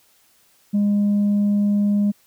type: tone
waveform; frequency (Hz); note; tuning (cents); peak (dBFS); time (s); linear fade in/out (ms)
sine; 204.6; G#3; -26; -13; 0.73-2.12; 20
effects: tanh soft clip ceiling -14 dBFS + white hiss -58 dBFS RMS until 2.26 s